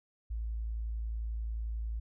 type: tone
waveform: sine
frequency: 55.6 Hz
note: A1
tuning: 19 cents sharp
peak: -33 dBFS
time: 0.3-2 s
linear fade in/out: 10 ms
effects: none